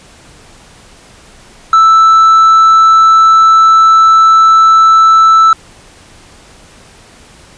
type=tone with hard clipping; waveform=sine; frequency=1320 Hz; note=E6; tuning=2 cents sharp; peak=-3 dBFS; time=1.73-5.53 s; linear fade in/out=2 ms; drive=2 dB; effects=pink hiss -39 dBFS RMS until 7.57 s + resampled to 22050 Hz